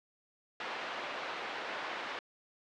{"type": "band-pass noise", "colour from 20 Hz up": "pink", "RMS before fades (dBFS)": -40, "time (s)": [0.6, 2.19], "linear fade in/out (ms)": 2, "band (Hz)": [600, 3000], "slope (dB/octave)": 12, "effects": ["low-pass 5000 Hz 12 dB/octave"]}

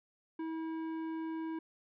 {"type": "tone with tanh clipping", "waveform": "sine", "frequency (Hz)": 322.7, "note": "E4", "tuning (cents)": -37, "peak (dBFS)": -38, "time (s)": [0.39, 1.59], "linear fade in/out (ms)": 5, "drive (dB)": 12, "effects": []}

